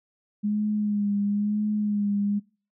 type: tone with vibrato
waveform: sine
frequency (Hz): 206.9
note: G#3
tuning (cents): -6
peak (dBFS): -22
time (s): 0.43-2.4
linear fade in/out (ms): 20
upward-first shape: sine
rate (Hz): 1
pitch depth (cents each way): 37
effects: noise-tail reverb RT60 0.4 s tail -25 dB re dry